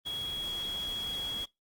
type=tone in noise; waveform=sine; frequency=3322 Hz; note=G#7; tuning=in tune; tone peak=-33 dBFS; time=0.05-1.46 s; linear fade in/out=20 ms; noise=pink; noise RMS=-45 dBFS; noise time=0.05-1.46 s; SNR=+9 dB; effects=noise-tail reverb RT60 0.2 s tail -23 dB re dry + Opus 24 kbps